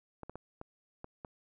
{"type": "clicks", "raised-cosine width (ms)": 1, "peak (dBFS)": -29, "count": 6, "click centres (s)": [0.233, 0.296, 0.356, 0.614, 1.044, 1.248], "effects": []}